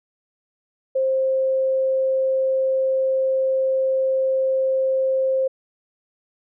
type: tone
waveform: sine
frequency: 528 Hz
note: C5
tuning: 16 cents sharp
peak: -17 dBFS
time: 0.95-5.48 s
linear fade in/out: 10 ms
effects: none